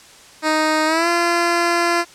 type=tone with pitch glide; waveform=10% pulse; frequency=311.1 to 343.2 Hz; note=D#4 to F4; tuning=0 to -30 cents; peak=-7 dBFS; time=0.42-2.05 s; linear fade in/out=50 ms; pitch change=+170 cents; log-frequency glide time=0.86-1.08 s; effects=white hiss -44 dBFS RMS until 2.14 s + low-pass 8000 Hz 12 dB/octave